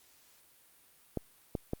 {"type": "clicks", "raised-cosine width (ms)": 2, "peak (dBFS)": -19, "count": 3, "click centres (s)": [1.173, 1.552, 1.734], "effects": ["white hiss -63 dBFS RMS until 1.8 s", "Opus 48 kbps"]}